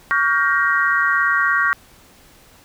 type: chord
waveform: sine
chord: G half-diminished seventh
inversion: second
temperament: just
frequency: 1128.9 / 1411.2 / 1568 / 1881.6 Hz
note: Db6 / F6 / G6 / Bb6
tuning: +31 / +18 / 0 / +16 cents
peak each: -20 dBFS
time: 0.11-1.73 s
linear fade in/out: 0 ms
effects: pink hiss -49 dBFS RMS until 2.64 s